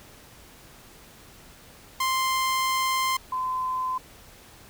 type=tone pair in turn; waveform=sawtooth / sine; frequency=1047 / 1025.5 Hz; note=C6 / C6; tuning=+1 / -35 cents; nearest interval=unison; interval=36 cents; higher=first; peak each=-19 / -25 dBFS; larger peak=first; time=2-3.17 / 3.32-3.98 s; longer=first; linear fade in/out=5 ms; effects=pink hiss -50 dBFS RMS until 4.69 s